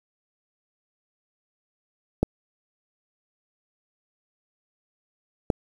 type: clicks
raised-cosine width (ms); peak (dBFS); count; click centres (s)
2; -6; 2; 2.23 / 5.502
effects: 7-bit